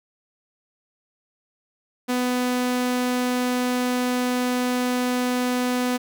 sawtooth tone, 249 Hz, B3, 14 cents sharp, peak -17 dBFS, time 2.08-5.98 s, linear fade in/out 20 ms, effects none

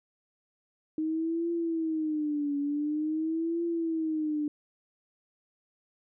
sine tone with vibrato, 311.1 Hz, D#4, in tune, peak -27 dBFS, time 0.98-4.48 s, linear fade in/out 2 ms, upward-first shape triangle, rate 0.47 Hz, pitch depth 160 cents each way, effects none

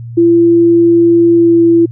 sine tone with pitch glide, 338.9 to 335.8 Hz, E4 to E4, +48 to +32 cents, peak -4 dBFS, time 0.17-1.86 s, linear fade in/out 10 ms, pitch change -16 cents, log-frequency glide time 1.33-1.62 s, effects added 117 Hz sine -23 dBFS peak until 1.91 s

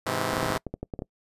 5% pulse chord, Ab augmented, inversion none, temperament just, 103.83 / 129.78 / 162.23 Hz, Ab2 / C3 / E3, 0 / -14 / -27 cents, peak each -20 dBFS, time 0.06-0.58 s, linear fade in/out 5 ms
clicks, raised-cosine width 2 ms, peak -19 dBFS, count 12, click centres 0.334 / 0.38 / 0.43 / 0.462 / 0.503 / 0.564 / 0.667 / 0.74 / 0.83 / 0.938 / 0.991 / 1.021 s
effects noise-tail reverb RT60 0.1 s tail -25 dB re dry + resampled to 32000 Hz

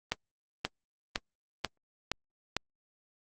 accelerating click train, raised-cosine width 0.2 ms, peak -11 dBFS, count 6, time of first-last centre 0.12-2.566 s, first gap 530 ms, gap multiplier 0.96, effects Opus 24 kbps

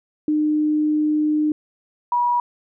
sine tone pair in turn, 303.6 / 966.9 Hz, D#4 / B5, -42 / -37 cents, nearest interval octave + minor sixth, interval 2005 cents, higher second, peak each -16 dBFS, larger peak neither, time 0.28-1.52 / 2.12-2.4 s, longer first, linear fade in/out 2 ms, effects none

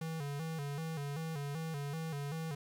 square tone with vibrato, 151.8 Hz, D#3, 42 cents flat, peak -38 dBFS, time 0.01-2.55 s, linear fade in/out 5 ms, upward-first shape square, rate 2.6 Hz, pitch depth 110 cents each way, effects 11-bit

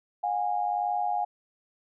sine tone pair together, 718.2 / 820 Hz, F5 / G#5, +48 / -22 cents, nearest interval major second, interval 230 cents, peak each -28 dBFS, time 0.23-1.25 s, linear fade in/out 10 ms, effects none

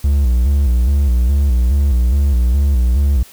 triangle tone with vibrato, 65.41 Hz, C2, in tune, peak -8 dBFS, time 0.04-3.23 s, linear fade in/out 5 ms, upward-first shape square, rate 2.4 Hz, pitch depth 130 cents each way, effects white hiss -42 dBFS RMS until 3.32 s

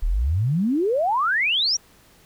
sine exponential sweep, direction up, 33.71 to 5920 Hz, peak -18 dBFS, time 0.02-1.77 s, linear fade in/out 10 ms, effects pink hiss -54 dBFS RMS until 2.25 s

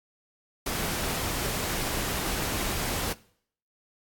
pink noise, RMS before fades -30 dBFS, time 0.66-3.13 s, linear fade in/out 5 ms, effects noise-tail reverb RT60 0.6 s tail -21 dB re dry + AAC 64 kbps

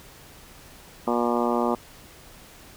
harmonic tone, 119.6 Hz, A#2, 45 cents sharp, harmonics 2 / 3 / 4 / 5 / 6 / 7 / 8 / 9 / 10, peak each -26 / -28 / -29 / -30 / -31 / -31 / -32 / -33 / -33 dBFS, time 1.07-1.75 s, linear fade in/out 5 ms, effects pink hiss -48 dBFS RMS until 2.76 s

